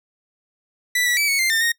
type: tone with pitch steps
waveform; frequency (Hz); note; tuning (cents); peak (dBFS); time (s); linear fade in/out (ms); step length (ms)
sawtooth; 1975 / 1947 / 2301 / 2216 / 2093 / 1803 / 1859; B6 / B6 / D7 / C#7 / C7 / A6 / A#6; 0 / -25 / -36 / -1 / 0 / +42 / -5; -14; 0.95-1.72; 5; 110
effects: noise-tail reverb RT60 0.1 s tail -22 dB re dry